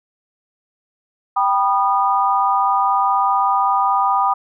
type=chord; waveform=sine; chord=G augmented; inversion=none; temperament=just; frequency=784 / 980 / 1225 Hz; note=G5 / B5 / D#6; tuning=0 / -14 / -27 cents; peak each=-18 dBFS; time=1.36-4.34 s; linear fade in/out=10 ms; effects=none